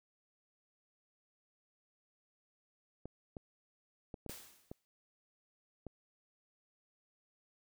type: clicks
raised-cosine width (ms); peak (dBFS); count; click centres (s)
2; -31; 7; 3.056 / 3.368 / 4.142 / 4.263 / 4.296 / 4.715 / 5.867
type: noise with exponential decay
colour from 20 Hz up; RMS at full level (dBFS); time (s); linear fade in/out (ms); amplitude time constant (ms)
white; -46; 4.29-4.85; 0; 120
effects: none